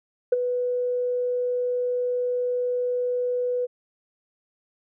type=tone with ADSR envelope; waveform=sine; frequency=493.9 Hz; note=B4; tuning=in tune; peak=-12 dBFS; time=0.32-3.67 s; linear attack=7 ms; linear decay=21 ms; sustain=-10 dB; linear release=27 ms; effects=tanh soft clip ceiling -11 dBFS